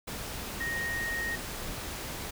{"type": "tone in noise", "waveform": "sine", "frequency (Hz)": 1864.7, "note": "A#6", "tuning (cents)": 0, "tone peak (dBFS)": -31, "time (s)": [0.6, 1.36], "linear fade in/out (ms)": 10, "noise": "pink", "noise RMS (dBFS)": -38, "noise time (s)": [0.07, 2.31], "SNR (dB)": 4, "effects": []}